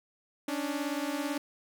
sawtooth beating tone pair, 279.6 / 297.6 Hz, C#4 / D4, +15 / +23 cents, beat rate 18 Hz, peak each -30 dBFS, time 0.48-1.38 s, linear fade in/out 5 ms, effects none

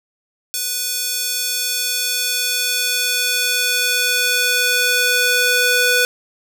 square tone with high-pass filter sweep, 493.9 Hz, B4, in tune, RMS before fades -18 dBFS, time 0.54-6.05 s, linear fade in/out 0 ms, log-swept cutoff 5700 to 1100 Hz, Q 0.75, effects none

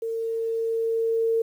sine tone with level ramp, 454 Hz, A#4, 46 cents flat, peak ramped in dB -26 to -19 dBFS, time 0.02-1.42 s, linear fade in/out 5 ms, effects 9-bit

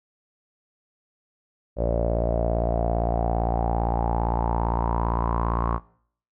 sawtooth tone with low-pass filter sweep, 57.6 Hz, A#1, 20 cents flat, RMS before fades -24 dBFS, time 1.76-5.8 s, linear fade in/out 50 ms, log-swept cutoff 570 to 1100 Hz, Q 7.4, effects noise-tail reverb RT60 0.6 s tail -22 dB re dry

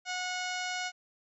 harmonic tone with a mistuned harmonic, 730 Hz, F#5, 24 cents flat, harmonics 1 / 2 / 3 / 4 / 5 / 6 / 7 / 8 / 9 / 10, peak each -38 / -38 / -39 / -42 / -47 / -45 / -45 / -46 / -49 / -49 dBFS, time 0.05-0.92 s, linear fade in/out 50 ms, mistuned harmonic 6, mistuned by -27 cents, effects none

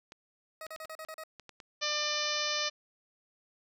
clicks, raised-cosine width 0.2 ms, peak -30 dBFS, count 8, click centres 0.121 / 0.666 / 0.762 / 0.85 / 1.049 / 1.397 / 1.493 / 1.602 s
20% pulse tone bursts, 633 Hz, D#5, 30 cents sharp, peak -36 dBFS, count 7, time 0.61-1.237 s, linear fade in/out 2 ms, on 57 ms, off 38 ms
harmonic tone, 597 Hz, D5, 28 cents sharp, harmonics 1 / 2 / 3 / 4 / 5 / 6 / 7 / 8 / 9 / 10, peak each -39 / -39 / -39 / -39 / -39 / -39 / -39 / -39 / -39 / -39 dBFS, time 1.81-2.7 s, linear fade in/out 20 ms
effects none

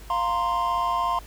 triangle chord, F suspended fourth, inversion none, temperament just, 698.5 / 931.3 / 1047.7 Hz, F5 / Bb5 / C6, 0 / -2 / +2 cents, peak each -27 / -26 / -22 dBFS, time 0.1-1.19 s, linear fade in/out 2 ms, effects added 50 Hz sine -42 dBFS peak until 1.26 s + pink hiss -48 dBFS RMS until 1.26 s

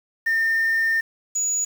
sine tone pair in turn, 1811 / 6851 Hz, A6 / A8, +49 / -47 cents, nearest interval octave + major seventh, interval 2304 cents, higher second, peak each -16 / -19 dBFS, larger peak first, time 0.26-1.01 / 1.35-1.65 s, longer first, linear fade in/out 10 ms, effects tanh soft clip ceiling -16 dBFS + 7-bit

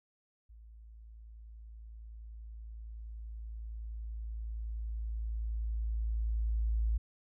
sine tone with level ramp, 55.3 Hz, A1, 9 cents sharp, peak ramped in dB -51 to -27 dBFS, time 0.49-6.98 s, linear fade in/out 10 ms, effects none

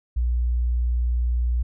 sine tone, 60 Hz, B1, 49 cents flat, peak -19 dBFS, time 0.16-1.63 s, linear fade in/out 10 ms, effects none

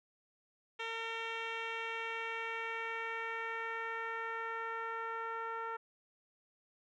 10% pulse tone with low-pass filter sweep, 454.7 Hz, A#4, 43 cents flat, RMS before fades -40 dBFS, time 0.79-5.77 s, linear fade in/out 10 ms, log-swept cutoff 3400 to 1300 Hz, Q 1.9, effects none

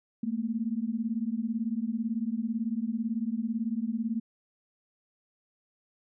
sine beating tone pair, 217.5 / 235.5 Hz, A3 / A#3, -20 / +18 cents, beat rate 18 Hz, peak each -31 dBFS, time 0.23-4.2 s, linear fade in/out 5 ms, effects none

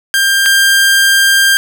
sawtooth tone pair in turn, 1593 / 1593 Hz, G6 / G6, +27 / +27 cents, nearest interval unison, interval 0 cents, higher neither, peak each -5 / -3 dBFS, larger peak second, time 0.14-0.46 / 0.46-1.57 s, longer second, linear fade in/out 0 ms, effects none

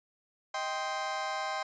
30% pulse chord, C minor, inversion first, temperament just, 627.9 / 784.9 / 1046.5 Hz, Eb5 / G5 / C6, +16 / +2 / 0 cents, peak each -36 / -33 / -34 dBFS, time 0.54-1.63 s, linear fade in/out 5 ms, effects resampled to 16000 Hz

